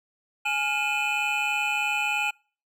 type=tone cluster; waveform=triangle; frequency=834 / 1407 / 2461 / 2604 / 3006 Hz; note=G#5 / F6 / D#7 / E7 / F#7; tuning=+7 / +12 / -20 / -22 / +27 cents; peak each=-28 / -32 / -25 / -28 / -34 dBFS; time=0.45-2.31 s; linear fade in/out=10 ms; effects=noise-tail reverb RT60 0.4 s tail -26 dB re dry